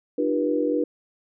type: tone cluster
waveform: sine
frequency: 300.8 / 345.3 / 387.6 / 483.8 Hz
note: D4 / F4 / G4 / B4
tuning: +42 / -20 / -20 / -36 cents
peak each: -24 / -29 / -30 / -24 dBFS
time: 0.18-0.84 s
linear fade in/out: 5 ms
effects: none

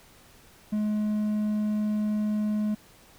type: tone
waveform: triangle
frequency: 211.6 Hz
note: G#3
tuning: 33 cents sharp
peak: -22 dBFS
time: 0.72-2.75 s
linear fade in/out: 10 ms
effects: pink hiss -55 dBFS RMS until 3.18 s

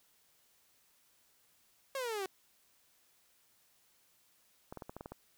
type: exponential sweep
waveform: sawtooth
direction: down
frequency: 554.4 to 370 Hz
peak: -32 dBFS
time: 1.95-2.26 s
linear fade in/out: 2 ms
type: clicks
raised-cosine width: 1 ms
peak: -30 dBFS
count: 8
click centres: 4.725 / 4.773 / 4.822 / 4.895 / 4.966 / 5.009 / 5.059 / 5.12 s
effects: white hiss -70 dBFS RMS until 5.37 s

